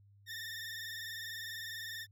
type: tone with vibrato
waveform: 20% pulse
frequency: 1804 Hz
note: A6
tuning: 43 cents sharp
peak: -36 dBFS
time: 0.26-2.07 s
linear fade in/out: 50 ms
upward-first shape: sine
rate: 20 Hz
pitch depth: 61 cents each way
effects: added 100 Hz sine -60 dBFS peak until 2.11 s